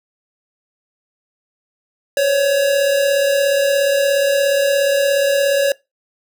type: tone pair together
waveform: square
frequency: 523.3 / 560.3 Hz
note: C5 / C#5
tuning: 0 / +18 cents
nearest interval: minor second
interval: 118 cents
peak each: -24 / -14 dBFS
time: 2.17-5.72 s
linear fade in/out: 2 ms
effects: noise-tail reverb RT60 0.2 s tail -21 dB re dry